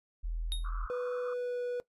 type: tone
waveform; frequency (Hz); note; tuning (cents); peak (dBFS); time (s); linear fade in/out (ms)
sine; 41.2; E1; 0; -32; 0.23-0.87; 20
type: tone with exponential decay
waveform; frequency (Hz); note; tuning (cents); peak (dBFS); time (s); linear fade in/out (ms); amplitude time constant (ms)
square; 3729; A#7; 0; -31; 0.52-0.69; 0; 36
type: band-pass noise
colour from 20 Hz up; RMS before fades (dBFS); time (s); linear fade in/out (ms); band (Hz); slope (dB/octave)
pink; -46; 0.64-1.34; 10; 1100 to 1400; 96
type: tone with pitch glide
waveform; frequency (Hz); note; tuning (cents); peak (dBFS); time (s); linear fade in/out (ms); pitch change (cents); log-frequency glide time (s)
triangle; 493.9 to 489.6; B4 to B4; 0 to -15; -30; 0.9-1.8; 0; -15; 1.22-1.63
effects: noise-tail reverb RT60 0.1 s tail -18 dB re dry + resampled to 32000 Hz